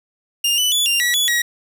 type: tone with pitch steps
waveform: sawtooth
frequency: 2811 / 2984 / 3445 / 2790 / 1935 / 3415 / 1906 Hz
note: F7 / F#7 / A7 / F7 / B6 / G#7 / A#6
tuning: +11 / +14 / -37 / -2 / -36 / +48 / +38 cents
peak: -12 dBFS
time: 0.44-1.42 s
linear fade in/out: 5 ms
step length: 140 ms
effects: 8-bit